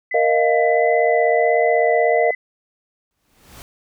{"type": "tone with vibrato", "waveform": "sine", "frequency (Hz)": 2007, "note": "B6", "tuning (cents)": 27, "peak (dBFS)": -23, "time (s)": [0.11, 2.35], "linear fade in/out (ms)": 5, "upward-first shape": "sine", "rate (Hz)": 1.5, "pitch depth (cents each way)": 9}
{"type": "chord", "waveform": "sine", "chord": "Bb suspended fourth", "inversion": "none", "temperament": "equal", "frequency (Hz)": [466.2, 622.3, 698.5], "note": ["Bb4", "Eb5", "F5"], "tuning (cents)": [0, 0, 0], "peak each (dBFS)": -18, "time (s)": [0.14, 2.31], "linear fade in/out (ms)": 5}
{"type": "noise with exponential growth", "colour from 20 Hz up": "pink", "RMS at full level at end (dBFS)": -37, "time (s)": [3.11, 3.62], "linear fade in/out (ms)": 0, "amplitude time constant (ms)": 110}
{"effects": []}